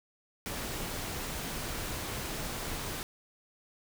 pink noise, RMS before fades -37 dBFS, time 0.46-3.03 s, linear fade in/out 0 ms, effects none

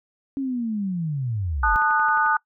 sine linear sweep, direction down, 278.2 to 38.79 Hz, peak -23 dBFS, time 0.37-1.76 s, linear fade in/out 0 ms
sine chord, D# diminished, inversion second, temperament equal with one note detuned, 880 / 1228.8 / 1480 Hz, A5 / D#6 / F#6, 0 / -22 / 0 cents, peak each -22 / -22 / -21 dBFS, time 1.63-2.37 s, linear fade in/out 5 ms
click train, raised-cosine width 0.5 ms, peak -26 dBFS, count 6, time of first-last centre 1.82-2.262 s, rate 11.3 Hz
effects noise-tail reverb RT60 0.1 s tail -23 dB re dry

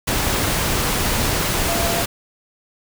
sine tone in noise, 680 Hz, F5, 46 cents flat, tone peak -24 dBFS, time 1.68-2.03 s, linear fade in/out 10 ms, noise pink, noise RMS -20 dBFS, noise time 0.07-2.06 s, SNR -7 dB, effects none

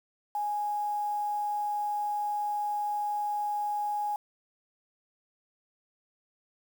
sine tone with quantisation, 830.6 Hz, G#5, in tune, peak -28 dBFS, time 0.35-4.16 s, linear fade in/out 2 ms, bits 8, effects none

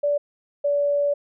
sine tone pair in turn, 580 / 575 Hz, D5 / D5, -22 / -37 cents, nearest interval unison, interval 15 cents, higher first, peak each -18 dBFS, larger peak neither, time 0.03-0.18 / 0.64-1.14 s, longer second, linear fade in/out 10 ms, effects none

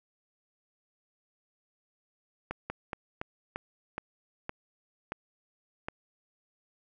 slowing click train, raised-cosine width 0.5 ms, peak -19 dBFS, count 9, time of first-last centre 2.51-5.885 s, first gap 190 ms, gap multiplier 1.22, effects none

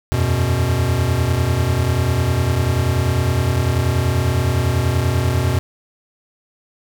square chord, E suspended second, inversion none, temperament equal, 82.41 / 92.5 / 123.47 Hz, E2 / F#2 / B2, 0 / 0 / 0 cents, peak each -22 / -21 / -19 dBFS, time 0.12-5.59 s, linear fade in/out 0 ms, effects none

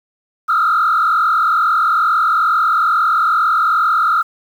sine tone with frequency modulation, 1318.5 Hz, E6, in tune, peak -10 dBFS, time 0.48-4.23 s, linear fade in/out 20 ms, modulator 42.3 Hz, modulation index 2, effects tanh soft clip ceiling -7 dBFS + 7-bit

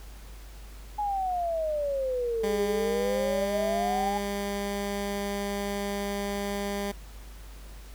sine exponential two-way sweep, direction down then up, 845 to 407.4 to 825 Hz, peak -26 dBFS, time 0.98-4.18 s, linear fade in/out 10 ms, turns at 2.63 s
15% pulse tone, 201.3 Hz, G3, 46 cents sharp, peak -23 dBFS, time 2.43-6.92 s, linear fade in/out 10 ms
effects added 50 Hz sine -42 dBFS peak until 7.94 s + pink hiss -52 dBFS RMS until 7.94 s

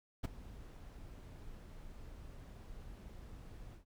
brown noise with ADSR envelope, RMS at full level -32 dBFS, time 0.23-3.85 s, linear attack 17 ms, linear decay 15 ms, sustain -19 dB, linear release 120 ms, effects none

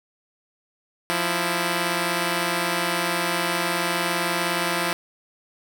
5% pulse tone pair together, 174.6 / 329.6 Hz, F3 / E4, 0 / 0 cents, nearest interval major seventh, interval 1100 cents, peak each -13 / -14 dBFS, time 1.1-4.93 s, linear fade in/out 0 ms, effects none

